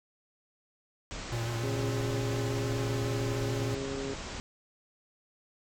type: low-pass noise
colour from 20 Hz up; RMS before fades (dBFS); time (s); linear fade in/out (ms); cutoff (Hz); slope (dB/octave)
pink; -40; 1.11-4.4; 0; 7900; 96
type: tone with vibrato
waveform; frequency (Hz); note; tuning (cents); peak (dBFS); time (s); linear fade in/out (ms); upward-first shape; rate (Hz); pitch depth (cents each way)
square; 116.54; A#2; 0; -32; 1.32-3.75; 5; triangle; 6.9; 42
type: harmonic tone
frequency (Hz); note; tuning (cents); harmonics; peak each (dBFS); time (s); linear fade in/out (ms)
136.2; C#3; -30; 1 / 2 / 3 / 4; -45 / -38 / -36 / -44; 1.63-4.14; 5
effects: none